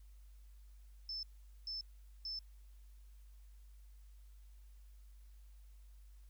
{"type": "tone bursts", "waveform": "sine", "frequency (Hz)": 5274, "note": "E8", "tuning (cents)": 0, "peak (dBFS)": -40, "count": 3, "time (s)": [1.09, 2.39], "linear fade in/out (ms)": 2, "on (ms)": 140, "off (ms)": 440, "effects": ["added 50 Hz sine -55 dBFS peak until 6.29 s", "white hiss -75 dBFS RMS until 6.29 s"]}